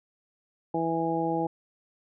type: harmonic tone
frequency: 164.81 Hz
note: E3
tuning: in tune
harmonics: 1 / 2 / 3 / 4 / 5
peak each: -34 / -29 / -32 / -35 / -30 dBFS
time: 0.74-1.47 s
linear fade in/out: 5 ms
effects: none